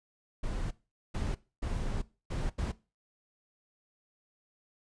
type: noise bursts at uneven times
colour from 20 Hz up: brown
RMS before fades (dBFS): -33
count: 5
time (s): 0.43-0.71 / 1.14-1.35 / 1.62-2.02 / 2.3-2.5 / 2.58-2.72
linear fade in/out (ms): 10
effects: noise-tail reverb RT60 0.3 s tail -19 dB re dry + resampled to 22050 Hz